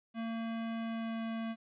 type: tone with pitch glide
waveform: square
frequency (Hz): 227.4 to 226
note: A#3 to A3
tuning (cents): -43 to +47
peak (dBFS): -36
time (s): 0.14-1.56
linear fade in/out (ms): 50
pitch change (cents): -10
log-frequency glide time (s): 0.79-1.24
effects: resampled to 8000 Hz + 12-bit